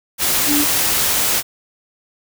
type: tone in noise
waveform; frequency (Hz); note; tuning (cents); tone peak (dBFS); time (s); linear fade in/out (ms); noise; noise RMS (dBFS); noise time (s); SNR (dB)
sine; 293.7; D4; 0; -16; 0.46-0.66; 50; white; -17; 0.18-1.43; -2
effects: none